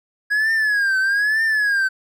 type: tone with vibrato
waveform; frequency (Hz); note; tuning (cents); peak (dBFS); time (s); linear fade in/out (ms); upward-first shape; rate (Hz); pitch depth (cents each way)
triangle; 1661.2; G#6; 0; -14; 0.3-1.89; 20; triangle; 1.1; 150
effects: none